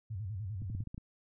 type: tone with vibrato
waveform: sine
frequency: 100.6 Hz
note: G2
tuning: 45 cents sharp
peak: -36 dBFS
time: 0.1-0.84 s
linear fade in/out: 10 ms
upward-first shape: square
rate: 10 Hz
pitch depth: 160 cents each way
type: clicks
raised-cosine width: 5 ms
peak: -30 dBFS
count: 7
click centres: 0.62 / 0.7 / 0.75 / 0.805 / 0.873 / 0.945 / 0.979 s
effects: none